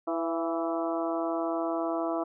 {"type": "harmonic tone with a mistuned harmonic", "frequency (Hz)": 164.81, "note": "E3", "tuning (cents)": 0, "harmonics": [2, 3, 4, 5, 6, 7, 8], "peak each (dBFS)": [-31, -39, -31, -40, -39, -39, -41], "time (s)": [0.07, 2.24], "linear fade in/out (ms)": 10, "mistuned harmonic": 4, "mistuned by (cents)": 27, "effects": []}